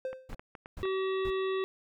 triangle tone with exponential decay, 520 Hz, C5, 11 cents flat, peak -28 dBFS, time 0.05-0.36 s, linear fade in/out 1 ms, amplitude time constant 67 ms
clicks, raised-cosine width 0.5 ms, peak -29 dBFS, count 6, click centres 0.13 / 0.33 / 0.395 / 0.552 / 0.659 / 0.854 s
brown noise bursts, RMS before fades -40 dBFS, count 3, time 0.29-1.304 s, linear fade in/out 5 ms, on 58 ms, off 420 ms
harmonic tone, 381.2 Hz, G4, 48 cents flat, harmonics 1 / 3 / 5 / 7 / 9 / 10, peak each -29 / -39 / -43 / -46 / -48 / -49 dBFS, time 0.83-1.64 s, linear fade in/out 0 ms
effects none

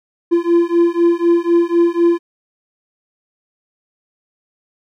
triangle beating tone pair, 339.9 / 343.9 Hz, F4 / F4, -47 / -27 cents, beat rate 4 Hz, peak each -12 dBFS, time 0.31-2.19 s, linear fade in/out 20 ms, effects none

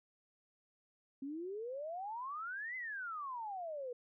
sine exponential two-way sweep, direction up then down, 264.5 to 2068 to 476.5 Hz, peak -40 dBFS, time 1.22-3.93 s, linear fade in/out 5 ms, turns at 2.76 s, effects none

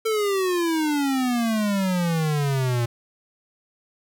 square exponential sweep, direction down, 450 to 116.54 Hz, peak -21 dBFS, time 0.05-2.86 s, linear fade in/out 10 ms, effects none

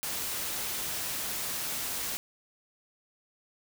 white noise, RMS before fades -34 dBFS, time 0.03-2.17 s, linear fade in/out 0 ms, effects none

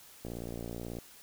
click train, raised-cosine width 2 ms, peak -27 dBFS, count 44, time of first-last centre 0.25-0.986 s, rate 58.4 Hz, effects white hiss -55 dBFS RMS until 1.22 s

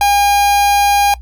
45% pulse tone, 810 Hz, G#5, 43 cents flat, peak -9 dBFS, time 0.01-1.14 s, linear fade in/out 2 ms, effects noise-tail reverb RT60 0.1 s tail -20 dB re dry + added 60 Hz sine -29 dBFS peak until 1.21 s

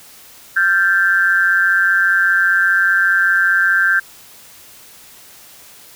sine tone with amplitude modulation, 1568 Hz, G6, in tune, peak -7 dBFS, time 0.56-4 s, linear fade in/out 10 ms, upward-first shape sine, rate 185 Hz, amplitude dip 85%, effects white hiss -42 dBFS RMS until 5.95 s

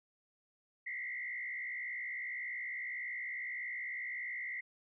sine tone with frequency modulation, 2029 Hz, B6, 46 cents sharp, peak -38 dBFS, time 0.86-4.61 s, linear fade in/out 10 ms, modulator 61.7 Hz, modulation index 1.8, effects none

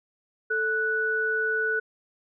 sine tone pair together, 440 / 1480 Hz, A4 / F#6, 0 / 0 cents, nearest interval octave + major sixth, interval 2100 cents, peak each -29 / -24 dBFS, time 0.5-1.8 s, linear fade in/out 10 ms, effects none

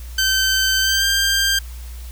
15% pulse tone with pitch glide, 1544 to 1586.5 Hz, G6 to G6, -27 to +20 cents, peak -9 dBFS, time 0.18-1.59 s, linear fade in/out 5 ms, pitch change +47 cents, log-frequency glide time 0.81-1.05 s, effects added 60 Hz sine -30 dBFS peak until 2.11 s + white hiss -44 dBFS RMS until 2.11 s

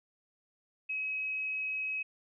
sine tone, 2551 Hz, D#7, 43 cents sharp, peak -32 dBFS, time 0.89-2.03 s, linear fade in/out 10 ms, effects none

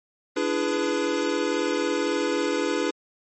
square chord, E dominant seventh, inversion third, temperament equal with one note detuned, 293.7 / 337.5 / 415.3 / 493.9 Hz, D4 / E4 / G#4 / B4, 0 / +41 / 0 / 0 cents, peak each -29 dBFS, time 0.36-2.91 s, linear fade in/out 10 ms, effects low-pass 10000 Hz 12 dB/octave + MP3 32 kbps

